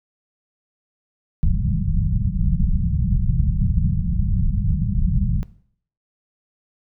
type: low-pass noise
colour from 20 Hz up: pink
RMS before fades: -19 dBFS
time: 1.43-5.43 s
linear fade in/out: 0 ms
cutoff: 200 Hz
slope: 96 dB/octave
effects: noise-tail reverb RT60 0.6 s tail -19 dB re dry